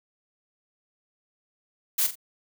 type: noise with echo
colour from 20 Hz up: blue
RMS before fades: -23 dBFS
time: 1.98-2.07 s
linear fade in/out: 10 ms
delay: 43 ms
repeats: 2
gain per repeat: -10 dB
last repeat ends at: 2.156 s
effects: none